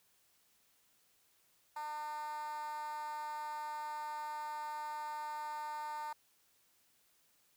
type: tone with high-pass filter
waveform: 10% pulse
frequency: 301.5 Hz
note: D4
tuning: 46 cents sharp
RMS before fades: -42 dBFS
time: 1.76-6.13 s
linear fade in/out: 5 ms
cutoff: 920 Hz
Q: 6.8
effects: white hiss -72 dBFS RMS until 7.56 s